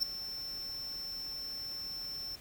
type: tone with ADSR envelope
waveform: square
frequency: 5370 Hz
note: E8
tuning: 31 cents sharp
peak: -25 dBFS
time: 0-2.36 s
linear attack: 29 ms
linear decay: 4 ms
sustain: -14 dB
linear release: 11 ms
effects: pink hiss -54 dBFS RMS until 2.4 s